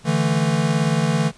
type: chord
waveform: square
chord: D suspended second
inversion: none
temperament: equal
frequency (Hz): 146.83 / 164.81 / 220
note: D3 / E3 / A3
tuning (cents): 0 / 0 / 0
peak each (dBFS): -22 / -21 / -24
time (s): 0.04-1.32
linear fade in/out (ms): 50
effects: pink hiss -49 dBFS RMS until 1.37 s + resampled to 22050 Hz